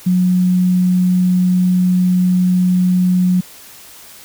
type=tone; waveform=sine; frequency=181.8 Hz; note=F#3; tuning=30 cents flat; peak=-10 dBFS; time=0.06-3.41 s; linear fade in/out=10 ms; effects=white hiss -39 dBFS RMS until 4.24 s